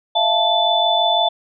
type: tone cluster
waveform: sine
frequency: 647 / 693 / 876 / 3501 Hz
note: E5 / F5 / A5 / A7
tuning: -32 / -14 / -8 / -9 cents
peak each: -23 / -18 / -20 / -18 dBFS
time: 0.15-1.29 s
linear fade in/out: 10 ms
effects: none